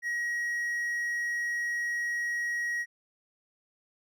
triangle tone, 1900 Hz, A#6, 33 cents sharp, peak -27 dBFS, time 0.02-2.86 s, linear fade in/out 50 ms, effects none

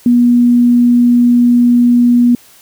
sine tone, 241.7 Hz, B3, 37 cents flat, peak -5 dBFS, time 0.06-2.35 s, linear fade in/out 2 ms, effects white hiss -43 dBFS RMS until 2.61 s

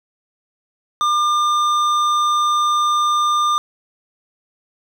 sine tone with hard clipping, 1200 Hz, D6, 37 cents sharp, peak -16 dBFS, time 1.01-3.58 s, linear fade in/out 0 ms, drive 10 dB, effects none

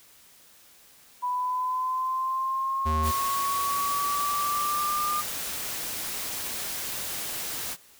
sine linear sweep, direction up, 987.8 to 1209 Hz, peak -25 dBFS, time 1.22-5.22 s, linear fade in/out 20 ms
square tone, 77.8 Hz, D#2, in tune, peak -26 dBFS, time 2.85-3.12 s, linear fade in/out 20 ms
white noise, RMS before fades -33 dBFS, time 3.02-7.77 s, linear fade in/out 50 ms
effects white hiss -55 dBFS RMS until 7.99 s

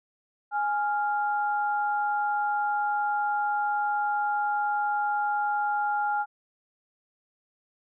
sine tone pair together, 830.6 / 1394.9 Hz, G#5 / F6, 0 / -2 cents, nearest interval major sixth, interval 898 cents, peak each -25 / -30 dBFS, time 0.51-6.26 s, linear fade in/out 50 ms, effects none

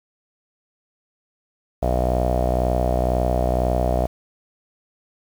sawtooth tone with low-pass filter, 62 Hz, B1, 7 cents sharp, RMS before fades -20 dBFS, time 1.82-4.07 s, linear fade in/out 10 ms, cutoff 660 Hz, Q 8, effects 7-bit

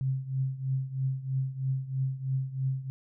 sine tone with tremolo, 132.8 Hz, C3, 26 cents sharp, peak -24 dBFS, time 0.01-2.9 s, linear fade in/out 0 ms, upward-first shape triangle, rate 3.1 Hz, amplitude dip 85%, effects none

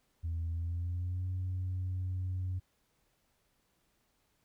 sine tone with pitch glide, 83 to 92.09 Hz, E2 to F#2, +12 to -8 cents, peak -31 dBFS, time 0.23-2.6 s, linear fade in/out 20 ms, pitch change +180 cents, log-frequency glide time 0.51-1.27 s, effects tanh soft clip ceiling -30 dBFS + pink hiss -75 dBFS RMS until 4.44 s

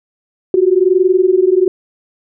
sine tone pair together, 360 / 381.1 Hz, F#4 / G4, -47 / -49 cents, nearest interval minor second, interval 98 cents, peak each -11 dBFS, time 0.54-1.68 s, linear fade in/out 2 ms, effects none

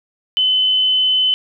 sine tone, 3033 Hz, F#7, 42 cents sharp, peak -12 dBFS, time 0.37-1.34 s, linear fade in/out 0 ms, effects none

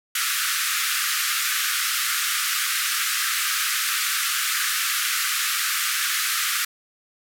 pink band-pass noise, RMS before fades -24 dBFS, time 0.15-6.65 s, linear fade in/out 5 ms, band 1200 to 16000 Hz, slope 96 dB/octave, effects none

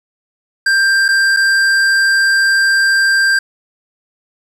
square tone with dropouts, 1583 Hz, G6, 17 cents sharp, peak -10 dBFS, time 0.66-3.39 s, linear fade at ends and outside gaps 5 ms, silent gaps 1.082-1.087 / 1.365-1.369 s, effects low-pass 8000 Hz 12 dB/octave + 7-bit

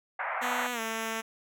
pink band-pass noise, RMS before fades -33 dBFS, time 0.19-0.67 s, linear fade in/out 5 ms, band 630 to 2200 Hz, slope 48 dB/octave
5% pulse tone with pitch glide, 246.9 to 223.8 Hz, B3 to A3, 0 to +30 cents, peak -20 dBFS, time 0.41-1.22 s, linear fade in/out 20 ms, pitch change -170 cents, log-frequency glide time 0.72-0.8 s
effects none

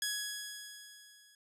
10% pulse tone with level ramp, 1673 Hz, G#6, 12 cents sharp, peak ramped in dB -23 to -52 dBFS, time 0.02-1.35 s, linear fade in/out 2 ms, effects resampled to 32000 Hz

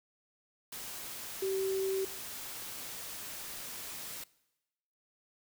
sine tone in noise, 384.2 Hz, G4, 35 cents flat, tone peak -30 dBFS, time 1.42-2.05 s, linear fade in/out 5 ms, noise white, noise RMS -43 dBFS, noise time 0.72-4.24 s, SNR +10 dB, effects noise-tail reverb RT60 1.0 s tail -22 dB re dry

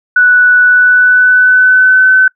sine tone with pitch glide, 1480 to 1519 Hz, F#6 to F#6, 0 to +45 cents, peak -3 dBFS, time 0.16-2.28 s, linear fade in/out 5 ms, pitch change +45 cents, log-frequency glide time 0.63-2.12 s, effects noise-tail reverb RT60 0.1 s tail -24 dB re dry

